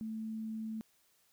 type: tone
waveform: sine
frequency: 220.4 Hz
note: A3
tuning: 3 cents sharp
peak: -37 dBFS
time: 0.01-0.81 s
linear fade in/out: 0 ms
effects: white hiss -71 dBFS RMS until 1.32 s